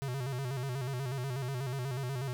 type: tone with vibrato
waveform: square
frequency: 130.8 Hz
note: C3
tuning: in tune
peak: -34 dBFS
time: 0.02-2.33 s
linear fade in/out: 0 ms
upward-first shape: square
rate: 8.2 Hz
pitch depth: 93 cents each way
effects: 11-bit